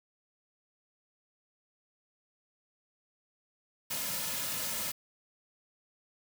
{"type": "noise with comb filter", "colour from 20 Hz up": "white", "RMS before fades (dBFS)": -35, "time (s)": [3.9, 4.92], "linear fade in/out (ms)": 10, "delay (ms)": 2.6, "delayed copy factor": -0.6, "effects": []}